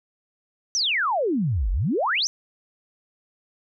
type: exponential two-way sweep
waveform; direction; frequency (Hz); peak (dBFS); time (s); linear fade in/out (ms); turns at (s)
sine; down then up; 6190 to 41.84 to 6190; -20; 0.75-2.27; 0; 1.71
effects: none